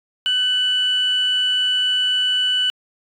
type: tone pair together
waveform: sine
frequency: 1520.7 / 2972 Hz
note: F#6 / F#7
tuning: +47 / +7 cents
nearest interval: octave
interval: 1160 cents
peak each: -25 / -15 dBFS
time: 0.26-2.7 s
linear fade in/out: 0 ms
effects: tanh soft clip ceiling -12 dBFS